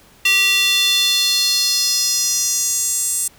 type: tone with high-pass filter sweep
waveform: square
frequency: 390 Hz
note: G4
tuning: 9 cents flat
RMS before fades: -17 dBFS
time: 0.25-3.28 s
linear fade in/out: 5 ms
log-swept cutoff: 2700 to 8300 Hz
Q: 3.8
effects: pink hiss -49 dBFS RMS until 3.38 s